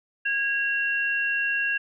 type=tone pair together; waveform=sine; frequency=1643.1 / 2741 Hz; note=G#6 / F7; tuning=-19 / -33 cents; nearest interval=major sixth; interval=886 cents; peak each=-24 / -27 dBFS; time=0.25-1.78 s; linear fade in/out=10 ms; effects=none